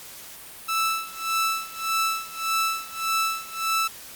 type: tone with tremolo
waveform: sawtooth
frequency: 1318.5 Hz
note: E6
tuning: in tune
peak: -17 dBFS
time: 0.68-3.88 s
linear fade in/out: 10 ms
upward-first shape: sine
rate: 1.7 Hz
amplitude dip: 90%
effects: white hiss -42 dBFS RMS until 4.15 s + Opus 48 kbps